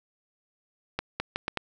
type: accelerating click train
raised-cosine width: 0.3 ms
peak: -12 dBFS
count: 5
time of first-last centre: 0.99-1.573 s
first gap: 210 ms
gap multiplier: 0.76
effects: none